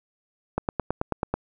click train, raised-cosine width 1 ms, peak -10 dBFS, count 8, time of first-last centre 0.58-1.34 s, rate 9.21 Hz, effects none

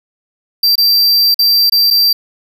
square tone with dropouts, 4699 Hz, D8, in tune, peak -8 dBFS, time 0.63-2.13 s, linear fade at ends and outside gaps 5 ms, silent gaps 0.756-0.779 / 1.344-1.39 / 1.698-1.721 / 1.904-1.908 s, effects none

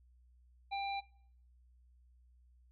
harmonic tone, 793 Hz, G5, 20 cents sharp, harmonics 1 / 3 / 5, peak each -36 / -44 / -47 dBFS, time 0.71-1.01 s, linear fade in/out 20 ms, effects noise-tail reverb RT60 0.6 s tail -21 dB re dry + added 61 Hz sine -62 dBFS peak until 2.71 s

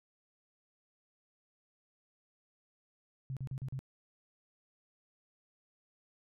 sine tone bursts, 132.5 Hz, C3, 22 cents sharp, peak -36 dBFS, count 5, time 3.3-3.791 s, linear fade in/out 0 ms, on 67 ms, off 39 ms, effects none

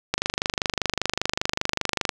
click train, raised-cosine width 0.2 ms, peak -4 dBFS, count 50, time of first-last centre 0.14-2.092 s, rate 25.1 Hz, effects 7-bit

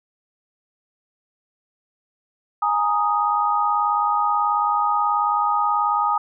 sine chord, Ab suspended second, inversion none, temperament equal with one note detuned, 830.6 / 929.1 / 1244.5 Hz, Ab5 / Bb5 / Eb6, 0 / -6 / 0 cents, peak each -22 / -24 / -20 dBFS, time 2.62-6.18 s, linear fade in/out 5 ms, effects none

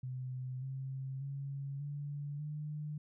sine tone with pitch steps, 128.3 / 133.44 / 138.79 / 144.35 / 150.13 Hz, C3 / C3 / C#3 / D3 / D3, -34 / +34 / +2 / -30 / +38 cents, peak -38 dBFS, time 0.03-2.98 s, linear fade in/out 5 ms, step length 590 ms, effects none

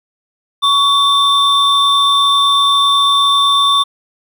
triangle tone pair together, 1123 / 3565 Hz, C#6 / A7, +22 / +22 cents, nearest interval octave + minor sixth, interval 2000 cents, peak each -10 dBFS, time 0.62-3.84 s, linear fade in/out 20 ms, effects none

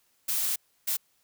blue noise bursts at uneven times, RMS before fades -28 dBFS, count 2, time 0.28-0.56 / 0.87-0.97 s, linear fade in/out 10 ms, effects white hiss -69 dBFS RMS until 1.23 s

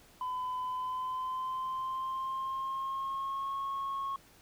sine tone with pitch glide, 1009 to 1094 Hz, B5 to C#6, +37 to -23 cents, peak -31 dBFS, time 0.21-4.16 s, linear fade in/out 2 ms, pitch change +140 cents, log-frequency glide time 0.62-3.56 s, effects tanh soft clip ceiling -31 dBFS + pink hiss -60 dBFS RMS until 4.41 s

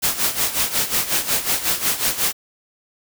white noise with tremolo, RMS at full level -18 dBFS, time 0.02-2.33 s, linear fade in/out 20 ms, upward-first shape sine, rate 5.5 Hz, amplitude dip 75%, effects none

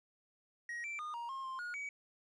triangle tone with pitch steps, 1890 / 2341 / 1222 / 942 / 1070 / 1052 / 1442 / 2269 Hz, A#6 / D7 / D#6 / A#5 / C6 / C6 / F#6 / C#7, +23 / -6 / -32 / +18 / +38 / +9 / -45 / +40 cents, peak -38 dBFS, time 0.69-1.89 s, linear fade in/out 2 ms, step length 150 ms, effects resampled to 22050 Hz + 12-bit

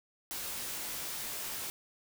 white noise with comb filter, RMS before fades -39 dBFS, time 0.31-1.7 s, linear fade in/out 0 ms, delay 19 ms, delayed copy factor -0.6, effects none

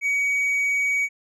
triangle tone, 2259 Hz, C#7, 32 cents sharp, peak -18 dBFS, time 0.01-1.09 s, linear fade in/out 50 ms, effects resampled to 24000 Hz

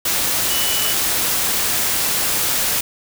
sine tone in noise, 2960 Hz, F#7, in tune, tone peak -24 dBFS, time 0.5-0.93 s, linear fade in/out 5 ms, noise white, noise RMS -19 dBFS, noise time 0.05-2.81 s, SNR -8 dB, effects none

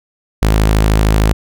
sawtooth tone, 53.2 Hz, G#1, 42 cents sharp, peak -5 dBFS, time 0.42-1.33 s, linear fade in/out 5 ms, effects none

